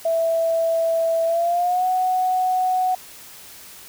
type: tone with pitch glide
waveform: sine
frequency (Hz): 659.3 to 740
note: E5 to F#5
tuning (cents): 0 to 0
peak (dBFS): -17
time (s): 0.05-2.95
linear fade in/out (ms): 5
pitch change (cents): +200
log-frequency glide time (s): 1.25-1.86
effects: white hiss -42 dBFS RMS until 3.88 s